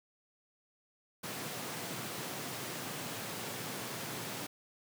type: high-pass noise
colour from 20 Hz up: pink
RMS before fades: -41 dBFS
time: 1.23-4.47 s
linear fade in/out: 10 ms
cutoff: 110 Hz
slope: 48 dB/octave
effects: none